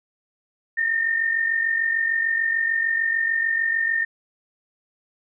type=tone pair together; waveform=sine; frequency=1815.3 / 1862 Hz; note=A#6 / A#6; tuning=-46 / -2 cents; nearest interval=unison; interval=44 cents; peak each=-20 / -27 dBFS; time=0.77-4.05 s; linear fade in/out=10 ms; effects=none